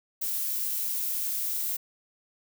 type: noise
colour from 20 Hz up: violet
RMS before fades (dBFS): -30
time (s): 0.21-1.77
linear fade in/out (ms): 10
effects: none